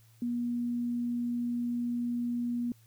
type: tone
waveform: sine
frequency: 240.1 Hz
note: B3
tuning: 49 cents flat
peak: -29 dBFS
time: 0.22-2.72 s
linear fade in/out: 2 ms
effects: added 113 Hz sine -58 dBFS peak until 2.86 s + white hiss -66 dBFS RMS until 2.86 s